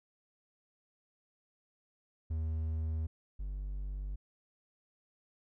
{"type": "tone pair in turn", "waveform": "triangle", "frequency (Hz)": [79.6, 48.75], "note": ["D#2", "G1"], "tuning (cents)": [40, -9], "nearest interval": "minor sixth", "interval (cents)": 849, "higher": "first", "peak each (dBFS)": [-30, -34], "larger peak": "first", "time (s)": [[2.3, 3.07], [3.39, 4.16]], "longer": "neither", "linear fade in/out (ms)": 10, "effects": []}